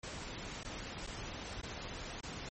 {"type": "noise with dropouts", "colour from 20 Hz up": "pink", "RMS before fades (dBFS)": -44, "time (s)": [0.03, 2.49], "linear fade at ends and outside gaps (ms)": 5, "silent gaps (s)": [[0.634, 0.647], [1.067, 1.072], [1.616, 1.63], [2.208, 2.231]], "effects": ["MP3 32 kbps"]}